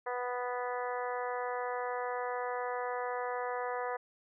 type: harmonic tone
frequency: 246.9 Hz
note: B3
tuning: in tune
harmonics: 2 / 3 / 4 / 5 / 6 / 7 / 8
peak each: -37 / -39 / -40 / -43 / -48 / -45 / -48 dBFS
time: 0.06-3.97 s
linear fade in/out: 10 ms
effects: none